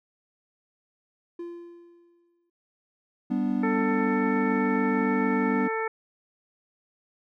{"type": "tone with exponential decay", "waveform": "triangle", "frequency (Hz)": 344.1, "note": "F4", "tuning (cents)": -26, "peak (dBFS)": -30, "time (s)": [1.39, 2.5], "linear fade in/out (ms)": 5, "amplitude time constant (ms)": 240}
{"type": "chord", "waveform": "triangle", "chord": "G major", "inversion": "none", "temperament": "equal", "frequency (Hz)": [196, 246.9, 293.7], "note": ["G3", "B3", "D4"], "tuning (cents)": [0, 0, 0], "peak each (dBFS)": [-27, -24, -28], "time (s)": [3.3, 5.68], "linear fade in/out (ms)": 10}
{"type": "harmonic tone", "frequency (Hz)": 444.7, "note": "A4", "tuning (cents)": 18, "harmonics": [1, 2, 3, 4, 5], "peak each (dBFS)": [-29, -32, -34, -35, -36], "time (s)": [3.63, 5.88], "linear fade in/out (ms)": 5}
{"effects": []}